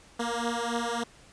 10% pulse beating tone pair, 233.1 / 236.6 Hz, A#3 / A#3, 0 / +26 cents, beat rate 3.5 Hz, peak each -23 dBFS, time 0.19-1.04 s, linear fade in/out 10 ms, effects pink hiss -55 dBFS RMS until 1.32 s + resampled to 22050 Hz

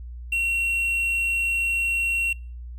triangle tone with quantisation, 2733 Hz, F7, 38 cents flat, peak -19 dBFS, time 0.32-2.33 s, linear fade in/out 5 ms, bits 8, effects noise-tail reverb RT60 0.4 s tail -26 dB re dry + added 60 Hz sine -34 dBFS peak until 2.78 s

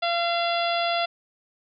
harmonic tone, 685 Hz, F5, 34 cents flat, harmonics 1 / 2 / 3 / 4 / 5 / 6 / 7, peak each -24 / -30 / -34 / -32 / -31 / -37 / -37 dBFS, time 0.02-1.06 s, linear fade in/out 10 ms, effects none

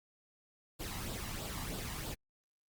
pink noise with flanger, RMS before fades -41 dBFS, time 0.79-2.15 s, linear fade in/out 20 ms, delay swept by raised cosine 0.23 to 1.05 ms, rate 3.1 Hz, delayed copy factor +0.55, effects Opus 48 kbps

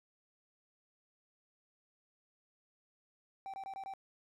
triangle tone bursts, 778 Hz, G5, 13 cents flat, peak -39 dBFS, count 5, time 3.46-3.937 s, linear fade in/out 0 ms, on 77 ms, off 23 ms, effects none

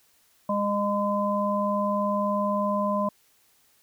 harmonic tone, 204.2 Hz, G#3, 29 cents flat, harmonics 1 / 3 / 5, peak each -27 / -27 / -27 dBFS, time 0.49-3.09 s, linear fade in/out 5 ms, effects white hiss -63 dBFS RMS until 3.82 s

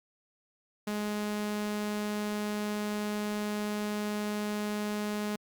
sawtooth tone, 209.1 Hz, G#3, 12 cents sharp, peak -27 dBFS, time 0.87-5.36 s, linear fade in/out 5 ms, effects Opus 48 kbps

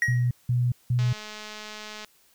triangle tone with exponential decay, 1895 Hz, A#6, 28 cents sharp, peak -16 dBFS, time 0.02-0.31 s, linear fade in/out 1 ms, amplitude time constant 62 ms
sine tone bursts, 122.7 Hz, B2, 11 cents flat, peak -20 dBFS, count 3, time 0.08-1.13 s, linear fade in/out 5 ms, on 230 ms, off 180 ms
click train, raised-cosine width 0.2 ms, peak -22 dBFS, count 226, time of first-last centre 0.99-2.046 s, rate 213 Hz
effects white hiss -61 dBFS RMS until 2.34 s

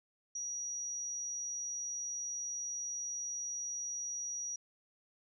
sine tone, 5780 Hz, F#8, 41 cents flat, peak -37 dBFS, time 0.35-4.56 s, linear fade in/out 5 ms, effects none

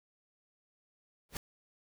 pink noise with exponential growth, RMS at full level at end -34 dBFS, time 1.29-1.37 s, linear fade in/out 1 ms, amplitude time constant 16 ms, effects none

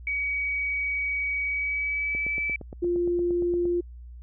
sine tone with pitch glide, 2264 to 2309 Hz, C#7 to D7, +36 to -30 cents, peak -25 dBFS, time 0.07-2.56 s, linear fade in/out 2 ms, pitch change +34 cents, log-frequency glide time 1.45-2.37 s
click train, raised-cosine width 2 ms, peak -25 dBFS, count 14, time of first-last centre 2.15-3.655 s, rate 8.64 Hz
sine tone, 349.2 Hz, F4, in tune, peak -22 dBFS, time 2.82-3.81 s, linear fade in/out 10 ms
effects added 60 Hz sine -40 dBFS peak until 4.22 s

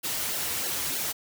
white noise with flanger, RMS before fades -30 dBFS, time 0.03-1.13 s, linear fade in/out 20 ms, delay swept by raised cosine 0.81 to 5.51 ms, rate 3.2 Hz, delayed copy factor -0.8, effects none

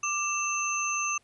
sine tone cluster, 1184 / 2664 / 6250 Hz, D6 / E7 / G8, +14 / +18 / -6 cents, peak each -31 dBFS, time 0.03-1.18 s, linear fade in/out 5 ms, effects pink hiss -66 dBFS RMS until 1.23 s + resampled to 24000 Hz

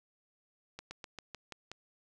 slowing click train, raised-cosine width 0.2 ms, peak -26 dBFS, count 7, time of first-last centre 0.79-1.716 s, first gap 120 ms, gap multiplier 1.1, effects none

